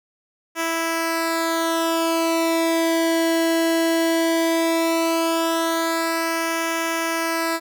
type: tone with flanger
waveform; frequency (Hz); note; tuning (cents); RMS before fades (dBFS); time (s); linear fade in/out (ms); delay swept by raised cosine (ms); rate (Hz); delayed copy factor
sawtooth; 329.6; E4; 0; -21; 0.55-7.6; 50; 0.24 to 0.82; 0.16; -0.8
effects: none